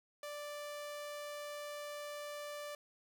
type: tone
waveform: sawtooth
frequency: 587.3 Hz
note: D5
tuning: in tune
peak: -39 dBFS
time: 0.23-2.75 s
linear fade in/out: 2 ms
effects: none